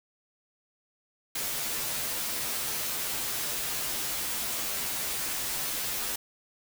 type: noise with comb filter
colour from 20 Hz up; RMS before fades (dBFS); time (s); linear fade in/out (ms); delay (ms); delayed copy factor
white; -32; 1.35-6.16; 5; 11; -1
effects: none